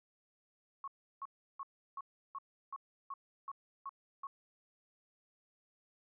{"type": "tone bursts", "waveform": "sine", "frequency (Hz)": 1100, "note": "C#6", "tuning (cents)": -14, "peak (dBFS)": -40, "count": 10, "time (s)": [0.84, 4.27], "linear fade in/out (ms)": 2, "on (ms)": 37, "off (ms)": 340, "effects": []}